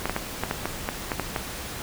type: clicks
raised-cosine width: 0.5 ms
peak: -10 dBFS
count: 10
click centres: 0.056 / 0.096 / 0.164 / 0.436 / 0.511 / 0.656 / 0.889 / 1.118 / 1.197 / 1.362 s
effects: pink hiss -35 dBFS RMS until 1.82 s